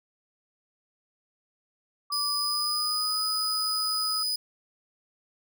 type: tone with pitch glide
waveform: sine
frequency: 1160 to 1279.7 Hz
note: D6 to D#6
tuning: -22 to +48 cents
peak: -33 dBFS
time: 2.1-4.23 s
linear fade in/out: 5 ms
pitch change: +170 cents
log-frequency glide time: 2.38-3.23 s
type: tone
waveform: 40% pulse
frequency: 4978 Hz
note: D#8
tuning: in tune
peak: -25 dBFS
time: 2.12-4.36 s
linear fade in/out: 5 ms
effects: none